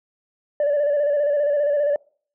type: tone with vibrato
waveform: sine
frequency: 581 Hz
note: D5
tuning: 19 cents flat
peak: -15 dBFS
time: 0.6-1.96 s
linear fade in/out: 2 ms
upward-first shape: square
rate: 15 Hz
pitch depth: 39 cents each way
effects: noise-tail reverb RT60 0.5 s tail -26 dB re dry + tanh soft clip ceiling -15 dBFS